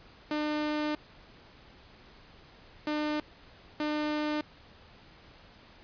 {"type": "tone bursts at uneven times", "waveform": "sawtooth", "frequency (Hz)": 301.2, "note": "D4", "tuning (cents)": 44, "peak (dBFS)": -25, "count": 3, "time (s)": [[0.31, 0.95], [2.87, 3.2], [3.8, 4.41]], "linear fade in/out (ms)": 2, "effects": ["pink hiss -55 dBFS RMS until 5.83 s", "resampled to 11025 Hz"]}